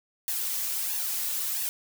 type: noise with flanger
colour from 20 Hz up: blue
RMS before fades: -30 dBFS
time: 0.28-1.69 s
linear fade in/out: 0 ms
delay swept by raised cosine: 1.1 to 3.5 ms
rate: 1.5 Hz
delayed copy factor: +0.7
effects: none